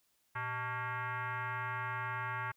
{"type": "tone with frequency modulation", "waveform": "sine", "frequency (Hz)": 117.2, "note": "A#2", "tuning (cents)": 10, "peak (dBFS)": -35, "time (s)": [0.35, 2.52], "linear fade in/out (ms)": 10, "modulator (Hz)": 504, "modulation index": 3.6, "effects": ["white hiss -75 dBFS RMS until 2.56 s"]}